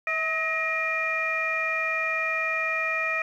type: tone cluster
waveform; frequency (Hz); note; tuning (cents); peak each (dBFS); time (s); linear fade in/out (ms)
sine; 646 / 1278 / 1884 / 2414; E5 / D#6 / A#6 / D7; -35 / +46 / +18 / +47; -33 / -31 / -28 / -27; 0.07-3.22; 2
effects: tanh soft clip ceiling -15 dBFS + 10-bit